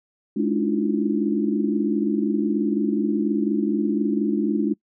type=tone cluster; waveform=sine; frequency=211.7 / 286.4 / 305 / 330.7 / 354.8 Hz; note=G#3 / D4 / D#4 / E4 / F4; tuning=+33 / -43 / -34 / +6 / +27 cents; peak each=-23 / -25 / -27 / -27 / -28 dBFS; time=0.36-4.74 s; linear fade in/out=10 ms; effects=noise-tail reverb RT60 0.1 s tail -25 dB re dry